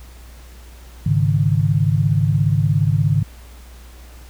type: chord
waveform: sine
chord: Ab suspended fourth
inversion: none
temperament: equal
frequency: 103.83 / 138.59 / 155.56 Hz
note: Ab2 / Db3 / Eb3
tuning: 0 / 0 / 0 cents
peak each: -18 dBFS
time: 1.06-3.23 s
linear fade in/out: 5 ms
effects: added 60 Hz sine -38 dBFS peak until 4.29 s + pink hiss -47 dBFS RMS until 4.29 s